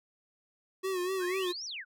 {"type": "tone with vibrato", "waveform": "square", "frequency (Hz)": 369.7, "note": "F#4", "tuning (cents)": -1, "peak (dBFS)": -31, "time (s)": [0.83, 1.53], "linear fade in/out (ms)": 20, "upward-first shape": "sine", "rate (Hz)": 4.1, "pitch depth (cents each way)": 72}
{"type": "exponential two-way sweep", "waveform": "sine", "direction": "up then down", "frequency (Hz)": [1396.9, 5980, 1396.9], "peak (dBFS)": -37, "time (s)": [1.19, 1.85], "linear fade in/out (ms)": 50, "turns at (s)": 1.65}
{"effects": []}